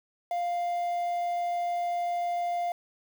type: tone with quantisation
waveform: triangle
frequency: 698.5 Hz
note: F5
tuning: in tune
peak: -25 dBFS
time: 0.31-2.72 s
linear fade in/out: 2 ms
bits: 8
effects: none